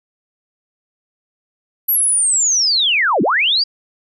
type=linear two-way sweep; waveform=sine; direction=down then up; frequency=11950 to 164.81 to 4885 Hz; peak=-12 dBFS; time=1.88-3.64 s; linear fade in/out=10 ms; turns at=3.22 s; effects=none